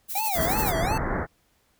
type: noise with tremolo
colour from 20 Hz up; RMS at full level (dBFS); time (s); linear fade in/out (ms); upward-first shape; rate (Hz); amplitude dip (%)
violet; -27; 0.08-0.74; 50; sine; 12; 55
type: tone with vibrato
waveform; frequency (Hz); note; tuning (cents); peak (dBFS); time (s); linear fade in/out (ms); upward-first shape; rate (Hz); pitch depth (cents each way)
square; 757; F#5; +39; -27; 0.15-0.98; 5; sine; 2.8; 270
type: low-pass noise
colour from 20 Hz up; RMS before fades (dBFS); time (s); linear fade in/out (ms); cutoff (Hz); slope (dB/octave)
pink; -27; 0.34-1.27; 50; 2000; 96
effects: pink hiss -66 dBFS RMS until 1.79 s